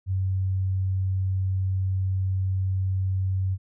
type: tone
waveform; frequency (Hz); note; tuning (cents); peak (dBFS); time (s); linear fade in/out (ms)
sine; 94.7; F#2; +41; -22; 0.06-3.58; 50
effects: none